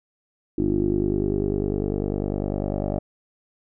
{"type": "tone with low-pass filter sweep", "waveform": "10% pulse", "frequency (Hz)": 50, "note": "G1", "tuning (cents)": 35, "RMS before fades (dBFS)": -24, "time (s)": [0.58, 2.99], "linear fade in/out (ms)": 5, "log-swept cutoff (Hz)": [330, 580], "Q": 7.1, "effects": []}